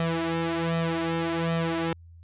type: tone with flanger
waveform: sawtooth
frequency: 165.8 Hz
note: E3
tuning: 10 cents sharp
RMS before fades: -27 dBFS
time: 0-1.93 s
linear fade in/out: 2 ms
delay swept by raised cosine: 1.6 to 3.8 ms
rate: 1.3 Hz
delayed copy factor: +0.8
effects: added 84 Hz sine -46 dBFS peak until 2.23 s + resampled to 8000 Hz